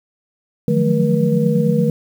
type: tone cluster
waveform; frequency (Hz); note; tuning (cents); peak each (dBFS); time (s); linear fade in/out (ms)
sine; 152.8 / 174.4 / 183.3 / 217.7 / 480; D#3 / F3 / F#3 / A3 / B4; -31 / -2 / -16 / -18 / -49; -18 / -21 / -21 / -18 / -19; 0.68-1.9; 2
effects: 7-bit